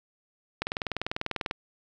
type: click train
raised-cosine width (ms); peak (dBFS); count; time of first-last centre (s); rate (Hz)
0.3; -13; 19; 0.62-1.511; 20.2
effects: none